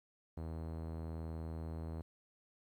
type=tone with low-pass filter; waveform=sawtooth; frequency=80.9 Hz; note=E2; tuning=32 cents flat; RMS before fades=-43 dBFS; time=0.37-2.02 s; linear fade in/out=5 ms; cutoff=850 Hz; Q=0.71; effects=12-bit